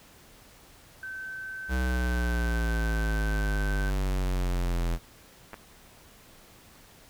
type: tone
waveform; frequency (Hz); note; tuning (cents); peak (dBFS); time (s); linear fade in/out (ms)
sine; 1539; G6; -32; -35; 1.03-3.9; 2
type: exponential sweep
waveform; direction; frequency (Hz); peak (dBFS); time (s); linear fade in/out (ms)
square; down; 64.5 to 42.06; -26; 1.68-4.99; 50
type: clicks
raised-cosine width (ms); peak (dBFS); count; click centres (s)
0.5; -25; 2; 5.533 / 5.542
effects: pink hiss -54 dBFS RMS until 7.09 s